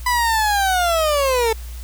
30% pulse linear sweep, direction down, 1000 to 437.4 Hz, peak -13 dBFS, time 0.06-1.53 s, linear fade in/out 5 ms, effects added 60 Hz sine -29 dBFS peak until 1.83 s + white hiss -43 dBFS RMS until 1.83 s

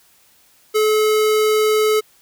square tone, 430 Hz, A4, 40 cents flat, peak -14 dBFS, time 0.74-2.01 s, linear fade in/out 20 ms, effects white hiss -54 dBFS RMS until 2.21 s

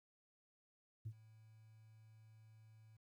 sine tone with ADSR envelope, 110 Hz, A2, in tune, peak -40 dBFS, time 1.05-2.97 s, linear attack 14 ms, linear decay 64 ms, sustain -21 dB, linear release 7 ms, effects tanh soft clip ceiling -40 dBFS + 13-bit

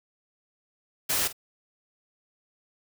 white noise with echo, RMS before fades -26 dBFS, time 1.09-1.28 s, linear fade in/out 10 ms, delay 49 ms, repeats 1, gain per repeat -15 dB, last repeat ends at 1.329 s, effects none

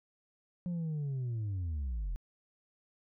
sine linear sweep, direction down, 179.4 to 38.68 Hz, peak -30 dBFS, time 0.66-2.16 s, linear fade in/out 0 ms, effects tanh soft clip ceiling -32 dBFS

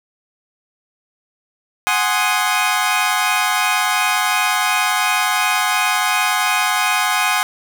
20% pulse chord, Ab dominant seventh, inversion third, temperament equal, 740 / 830.6 / 1046.5 / 1244.5 Hz, Gb5 / Ab5 / C6 / Eb6, 0 / 0 / 0 / 0 cents, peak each -16 dBFS, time 1.87-7.43 s, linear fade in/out 0 ms, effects none

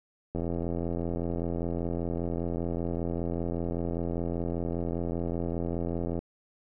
click train, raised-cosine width 2 ms, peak -19 dBFS, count 498, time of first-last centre 0.35-6.19 s, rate 85.1 Hz, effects none

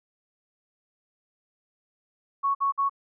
sine tone bursts, 1108.7 Hz, C#6, in tune, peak -21 dBFS, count 3, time 2.43-2.896 s, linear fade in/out 20 ms, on 120 ms, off 53 ms, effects none

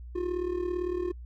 triangle tone with amplitude modulation, 356.8 Hz, F4, 37 cents sharp, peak -23 dBFS, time 0.15-1.12 s, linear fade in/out 10 ms, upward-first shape sine, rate 37.8 Hz, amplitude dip 70%, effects noise-tail reverb RT60 0.1 s tail -26 dB re dry + added 60 Hz sine -40 dBFS peak until 1.25 s

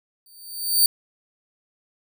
10% pulse tone with exponential growth, 4592 Hz, D8, 40 cents flat, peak -5 dBFS, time 0.26-0.86 s, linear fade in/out 2 ms, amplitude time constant 130 ms, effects none

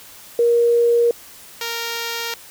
sine / 5% pulse tone pair in turn, 472 / 464.4 Hz, A#4 / A#4, +22 / -7 cents, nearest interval unison, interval 29 cents, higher first, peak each -12 dBFS, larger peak neither, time 0.39-1.11 / 1.61-2.34 s, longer second, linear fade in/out 2 ms, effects white hiss -42 dBFS RMS until 2.5 s

